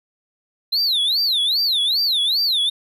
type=tone with vibrato; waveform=triangle; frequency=3971 Hz; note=B7; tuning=9 cents sharp; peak=-15 dBFS; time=0.72-2.7 s; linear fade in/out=10 ms; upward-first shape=sine; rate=2.5 Hz; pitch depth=290 cents each way; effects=none